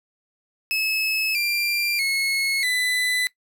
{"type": "tone with pitch steps", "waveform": "30% pulse", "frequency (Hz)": [2591, 2376, 2179, 1997.9], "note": ["E7", "D7", "C#7", "B6"], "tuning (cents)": [-30, 20, -30, 19], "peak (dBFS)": -18, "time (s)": [0.71, 3.27], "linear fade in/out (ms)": 0, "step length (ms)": 640, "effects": ["noise-tail reverb RT60 0.1 s tail -19 dB re dry"]}